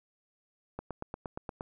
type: click train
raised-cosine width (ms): 1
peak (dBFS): -23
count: 8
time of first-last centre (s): 0.79-1.609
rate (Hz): 8.55
effects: none